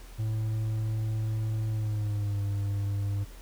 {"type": "tone with pitch glide", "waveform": "triangle", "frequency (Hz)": [109.6, 100.5], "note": ["A2", "G2"], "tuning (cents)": [-6, 44], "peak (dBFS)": -25, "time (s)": [0.18, 3.25], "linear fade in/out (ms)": 20, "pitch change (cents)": -150, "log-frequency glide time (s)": [1.69, 2.41], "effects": ["added 41 Hz sine -44 dBFS peak until 3.41 s", "pink hiss -53 dBFS RMS until 3.41 s"]}